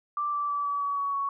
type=tone with pitch steps; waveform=sine; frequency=1174.7 / 1164.6 / 1154.5 / 1144.6 / 1134.7 / 1124.9 / 1115.2 Hz; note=D6 / D6 / D6 / D6 / C#6 / C#6 / C#6; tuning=0 / -15 / -30 / -45 / +40 / +25 / +10 cents; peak=-26 dBFS; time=0.17-1.29 s; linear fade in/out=2 ms; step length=160 ms; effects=none